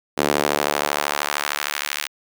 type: tone with high-pass filter sweep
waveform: sawtooth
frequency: 73 Hz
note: D2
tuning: 10 cents flat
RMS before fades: -23 dBFS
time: 0.17-2.08 s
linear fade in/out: 20 ms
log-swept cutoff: 340 to 2200 Hz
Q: 0.95
effects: none